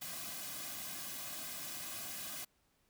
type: noise with comb filter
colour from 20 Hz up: white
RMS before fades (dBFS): -44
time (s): 0.01-2.45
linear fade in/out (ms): 10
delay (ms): 2.2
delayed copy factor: -0.8
effects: pink hiss -75 dBFS RMS until 2.89 s